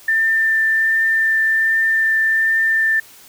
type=tone with vibrato; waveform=sine; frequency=1787 Hz; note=A6; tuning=26 cents sharp; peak=-13 dBFS; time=0.08-3 s; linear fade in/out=5 ms; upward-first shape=triangle; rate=1.3 Hz; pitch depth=9 cents each way; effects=white hiss -44 dBFS RMS until 3.28 s